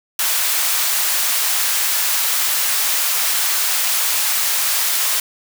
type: high-pass noise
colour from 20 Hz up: white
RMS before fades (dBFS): -18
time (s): 0.19-5.2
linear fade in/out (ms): 2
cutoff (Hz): 850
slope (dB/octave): 12
effects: none